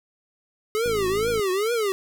square tone with vibrato, 419.4 Hz, G#4, 17 cents sharp, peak -22 dBFS, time 0.75-1.92 s, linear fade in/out 0 ms, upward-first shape triangle, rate 2.3 Hz, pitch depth 260 cents each way
click train, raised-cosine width 3 ms, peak -22 dBFS, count 30, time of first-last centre 0.86-1.395 s, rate 54.2 Hz
effects none

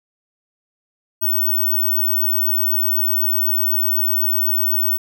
sine tone, 15804 Hz, B9, in tune, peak -15 dBFS, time 1.21-4.98 s, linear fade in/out 20 ms, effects none

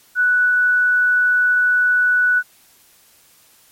sine tone, 1480 Hz, F#6, in tune, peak -12 dBFS, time 0.15-2.43 s, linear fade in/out 50 ms, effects white hiss -52 dBFS RMS until 3.71 s + MP3 64 kbps

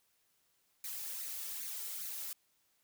blue noise with flanger, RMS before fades -42 dBFS, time 0.84-2.33 s, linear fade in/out 2 ms, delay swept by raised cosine 0.45 to 2.35 ms, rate 2.5 Hz, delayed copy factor +0.6, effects white hiss -75 dBFS RMS until 2.83 s

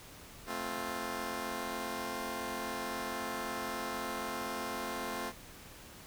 10% pulse chord, F major, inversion first, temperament just, 218.3 / 261.9 / 349.2 Hz, A3 / C4 / F4, -13 / +2 / 0 cents, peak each -33 dBFS, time 0.46-5.33 s, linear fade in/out 50 ms, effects pink hiss -52 dBFS RMS until 6.06 s

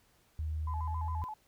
sine tone with pitch glide, 77.78 to 80.43 Hz, D#2 to E2, 0 to -42 cents, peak -32 dBFS, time 0.39-1.24 s, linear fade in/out 0 ms, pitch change +58 cents, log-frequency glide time 0.71-0.98 s
sine tone with vibrato, 932.3 Hz, A#5, in tune, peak -38 dBFS, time 0.67-1.34 s, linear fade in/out 5 ms, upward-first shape square, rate 7.3 Hz, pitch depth 140 cents each way
effects tanh soft clip ceiling -24 dBFS + pink hiss -68 dBFS RMS until 1.47 s

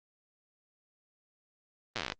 slowing click train, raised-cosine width 0.2 ms, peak -15 dBFS, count 13, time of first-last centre 1.96-2.121 s, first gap 8 ms, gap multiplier 1.09, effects low-pass 5000 Hz 12 dB/octave + Opus 32 kbps

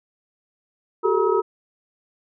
sine tone cluster, 370.2 / 403.9 / 444.7 / 953 / 1280 Hz, F#4 / G#4 / A4 / A#5 / D#6, +1 / -48 / +18 / +38 / +49 cents, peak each -22 / -22 / -22 / -26 / -26 dBFS, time 1.03-1.42 s, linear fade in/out 20 ms, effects none

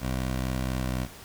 15% pulse tone with pitch glide, 64.1 to 63.29 Hz, C2 to B1, -35 to +43 cents, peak -21 dBFS, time 0-1.08 s, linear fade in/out 50 ms, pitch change -22 cents, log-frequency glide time 0.78-0.92 s, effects pink hiss -46 dBFS RMS until 1.24 s

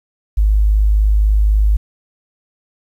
sine tone, 51.91 Hz, G#1, in tune, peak -9 dBFS, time 0.37-1.77 s, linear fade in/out 10 ms, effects 8-bit

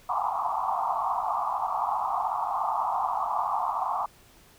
pink band-pass noise, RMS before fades -28 dBFS, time 0.09-4.06 s, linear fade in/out 2 ms, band 710 to 1200 Hz, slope 96 dB/octave, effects pink hiss -56 dBFS RMS until 4.58 s

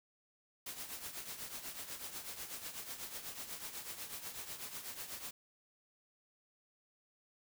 white noise with tremolo, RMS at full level -43 dBFS, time 0.66-5.31 s, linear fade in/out 5 ms, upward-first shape triangle, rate 8.1 Hz, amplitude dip 70%, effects none

